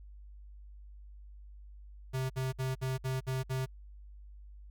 square tone bursts, 130.81 Hz, C3, in tune, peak -32 dBFS, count 7, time 2.13-3.662 s, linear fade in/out 20 ms, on 170 ms, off 57 ms, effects added 50 Hz sine -48 dBFS peak until 4.7 s

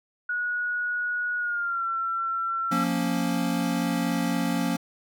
sine tone with pitch glide, 1457 to 1351.6 Hz, F#6 to E6, -27 to +43 cents, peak -25 dBFS, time 0.29-2.84 s, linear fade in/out 5 ms, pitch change -130 cents, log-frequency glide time 1.38-1.87 s
square chord, Bb minor, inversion second, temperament equal with one note detuned, 176.34 / 233.1 / 277.2 Hz, F3 / Bb3 / Db4, +17 / 0 / 0 cents, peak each -29 dBFS, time 2.71-4.77 s, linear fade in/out 10 ms
effects none

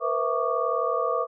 sine tone cluster, 471.1 / 510 / 658 / 1128 / 1200 Hz, A#4 / C5 / E5 / C#6 / D6, +18 / -44 / -3 / +30 / +37 cents, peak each -29 dBFS, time 0-1.27 s, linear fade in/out 50 ms, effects none

